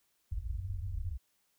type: low-pass noise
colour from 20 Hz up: white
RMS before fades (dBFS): -37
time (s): 0.31-1.18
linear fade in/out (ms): 10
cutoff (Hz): 100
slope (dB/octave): 96
effects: white hiss -75 dBFS RMS until 1.58 s